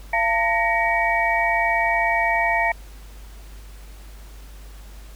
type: tone cluster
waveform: sine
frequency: 682 / 901 / 1877 / 2269 Hz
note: F5 / A5 / A#6 / C#7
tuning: -41 / +41 / +11 / +40 cents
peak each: -23 dBFS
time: 0.13-2.72 s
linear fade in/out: 5 ms
effects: added 50 Hz sine -38 dBFS peak until 5.15 s + pink hiss -49 dBFS RMS until 5.15 s